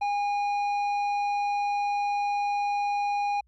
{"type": "tone with tanh clipping", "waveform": "sine", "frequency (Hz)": 816, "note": "G#5", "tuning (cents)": -31, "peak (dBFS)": -26, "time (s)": [0.01, 3.41], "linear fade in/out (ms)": 10, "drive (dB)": 9, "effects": ["added 60 Hz sine -61 dBFS peak until 3.47 s"]}